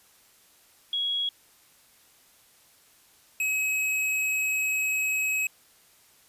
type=tone pair in turn; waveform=sine / square; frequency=3322 / 2555 Hz; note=G#7 / D#7; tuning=0 / +45 cents; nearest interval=perfect fourth; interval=455 cents; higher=first; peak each=-25 dBFS; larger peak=neither; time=0.93-1.29 / 3.4-5.47 s; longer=second; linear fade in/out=2 ms; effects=white hiss -59 dBFS RMS until 6.28 s + resampled to 32000 Hz